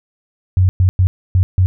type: tone bursts at uneven times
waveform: sine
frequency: 92.5 Hz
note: F#2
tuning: in tune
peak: -8 dBFS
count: 5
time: 0.57-0.69 / 0.8-0.89 / 0.99-1.07 / 1.35-1.43 / 1.58-1.66 s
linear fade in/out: 0 ms
effects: none